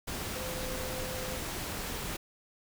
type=tone in noise; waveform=sine; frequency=514 Hz; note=C5; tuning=31 cents flat; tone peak=-40 dBFS; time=0.35-1.39 s; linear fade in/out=10 ms; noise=pink; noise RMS=-37 dBFS; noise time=0.07-2.17 s; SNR=-6 dB; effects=none